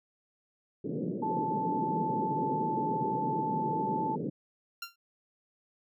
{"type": "band-pass noise", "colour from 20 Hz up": "pink", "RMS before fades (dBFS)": -34, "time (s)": [0.84, 4.3], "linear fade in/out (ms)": 10, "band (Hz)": [140, 490], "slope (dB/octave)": 48}
{"type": "tone", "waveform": "sine", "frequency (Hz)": 876, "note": "A5", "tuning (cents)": -8, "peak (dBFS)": -30, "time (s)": [1.22, 4.16], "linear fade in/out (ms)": 10}
{"type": "tone with exponential decay", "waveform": "15% pulse", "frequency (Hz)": 1382, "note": "F6", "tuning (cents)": -19, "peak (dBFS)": -27, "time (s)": [4.82, 4.96], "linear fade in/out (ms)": 5, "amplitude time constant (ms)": 29}
{"effects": []}